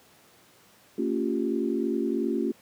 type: chord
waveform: sine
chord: G half-diminished seventh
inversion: first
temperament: equal with one note detuned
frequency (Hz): 227.4 / 277.2 / 349.2 / 392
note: Bb3 / Db4 / F4 / G4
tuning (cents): -43 / 0 / 0 / 0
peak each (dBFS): -29 / -29 / -29 / -32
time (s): 0.98-2.52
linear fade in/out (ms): 5
effects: pink hiss -57 dBFS RMS until 2.61 s + high-pass 150 Hz 12 dB/octave